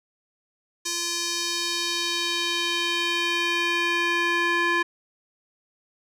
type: tone with band-pass filter sweep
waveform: square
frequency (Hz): 344.1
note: F4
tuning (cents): -26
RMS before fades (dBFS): -25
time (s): 0.85-4.83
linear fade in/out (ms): 10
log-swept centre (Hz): 6100 to 1700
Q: 1.7
effects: none